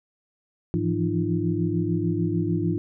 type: tone cluster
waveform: sine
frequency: 104.8 / 164.6 / 171.3 / 303.1 / 342.8 Hz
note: G#2 / E3 / F3 / D#4 / F4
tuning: +16 / -2 / -33 / -45 / -32 cents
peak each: -28 dBFS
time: 0.74-2.78 s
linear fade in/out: 0 ms
effects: none